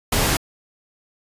pink noise, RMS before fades -19 dBFS, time 0.12-0.37 s, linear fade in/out 5 ms, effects resampled to 32000 Hz

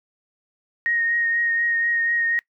sine tone with vibrato, 1864.7 Hz, A#6, in tune, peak -19 dBFS, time 0.86-2.39 s, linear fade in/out 0 ms, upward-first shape triangle, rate 4.1 Hz, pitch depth 21 cents each way, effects noise-tail reverb RT60 0.1 s tail -22 dB re dry

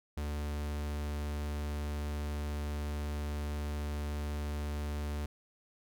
45% pulse tone, 73.8 Hz, D2, 9 cents sharp, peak -34 dBFS, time 0.17-5.26 s, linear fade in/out 5 ms, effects none

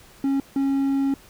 triangle tone bursts at uneven times, 274 Hz, C#4, 20 cents flat, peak -17 dBFS, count 2, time 0.24-0.4 / 0.56-1.14 s, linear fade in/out 2 ms, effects pink hiss -50 dBFS RMS until 1.29 s

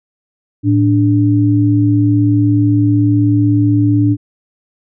sine tone pair together, 110.5 / 292.6 Hz, A2 / D4, +8 / -6 cents, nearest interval octave + perfect fourth, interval 1686 cents, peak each -11 dBFS, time 0.63-4.17 s, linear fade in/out 50 ms, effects none

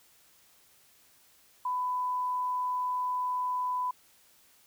sine tone, 999 Hz, B5, 20 cents sharp, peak -28 dBFS, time 1.65-3.91 s, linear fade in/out 5 ms, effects white hiss -62 dBFS RMS until 4.66 s

